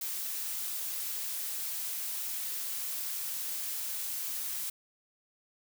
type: noise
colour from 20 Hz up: blue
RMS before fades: -36 dBFS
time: 0.01-4.7 s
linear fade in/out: 5 ms
effects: none